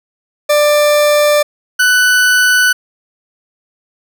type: tone pair in turn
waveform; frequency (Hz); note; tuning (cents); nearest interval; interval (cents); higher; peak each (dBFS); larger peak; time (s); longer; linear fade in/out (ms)
40% pulse; 592 / 1491.7; D5 / F#6; +14 / +14; octave + major third; 1600; second; -7; neither; 0.49-1.43 / 1.79-2.73; neither; 10
effects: none